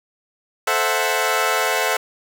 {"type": "chord", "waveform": "15% pulse", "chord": "F# half-diminished seventh", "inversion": "first", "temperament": "equal", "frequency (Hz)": [440, 523.3, 659.3, 740], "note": ["A4", "C5", "E5", "F#5"], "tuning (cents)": [0, 0, 0, 0], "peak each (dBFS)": -17, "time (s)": [0.67, 1.97], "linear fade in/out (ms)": 5, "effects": []}